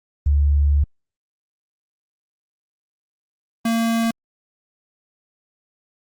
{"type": "tone pair in turn", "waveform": ["sine", "square"], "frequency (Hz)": [72, 228.6], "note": ["D2", "A#3"], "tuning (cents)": [-34, -34], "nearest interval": "octave + minor sixth", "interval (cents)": 2000, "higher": "second", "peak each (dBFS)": [-13, -18], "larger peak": "first", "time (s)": [[0.26, 0.84], [3.65, 4.11]], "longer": "first", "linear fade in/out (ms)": 5, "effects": ["Opus 32 kbps"]}